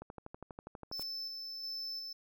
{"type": "click train", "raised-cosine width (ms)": 1, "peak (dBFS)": -31, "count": 13, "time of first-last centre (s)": [0.02, 0.996], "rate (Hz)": 12.3}
{"type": "noise with exponential growth", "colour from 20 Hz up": "blue", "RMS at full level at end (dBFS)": -43, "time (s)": [0.91, 1.03], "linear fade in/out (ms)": 5, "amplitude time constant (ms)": 26}
{"type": "tone with tremolo", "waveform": "triangle", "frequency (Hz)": 5274, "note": "E8", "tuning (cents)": 0, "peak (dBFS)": -37, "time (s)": [0.92, 2.13], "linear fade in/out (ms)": 5, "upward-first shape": "square", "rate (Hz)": 1.4, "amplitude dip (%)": 30}
{"effects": []}